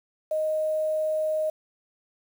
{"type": "tone with quantisation", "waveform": "sine", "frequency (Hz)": 622.3, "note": "D#5", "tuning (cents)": 0, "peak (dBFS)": -23, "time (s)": [0.31, 1.5], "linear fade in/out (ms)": 5, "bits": 8, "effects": []}